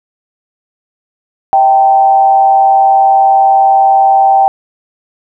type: tone with frequency modulation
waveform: sine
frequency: 780 Hz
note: G5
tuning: 9 cents flat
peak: -4 dBFS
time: 1.53-4.48 s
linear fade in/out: 0 ms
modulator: 130 Hz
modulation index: 0.43
effects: none